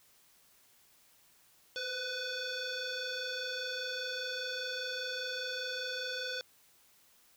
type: tone with frequency modulation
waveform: sine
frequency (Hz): 1480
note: F#6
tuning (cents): 0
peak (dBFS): -34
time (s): 1.76-6.41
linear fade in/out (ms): 0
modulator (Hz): 995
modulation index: 3.6
effects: tanh soft clip ceiling -31 dBFS + white hiss -65 dBFS RMS until 7.36 s